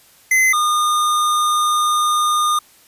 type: tone pair in turn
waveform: square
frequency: 2048 / 1217.7 Hz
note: C7 / D#6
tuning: -38 / -38 cents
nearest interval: major sixth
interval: 900 cents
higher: first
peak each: -12 / -15 dBFS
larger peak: first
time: 0.31-0.53 / 0.53-2.59 s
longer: second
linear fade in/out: 5 ms
effects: white hiss -50 dBFS RMS until 2.87 s + resampled to 32000 Hz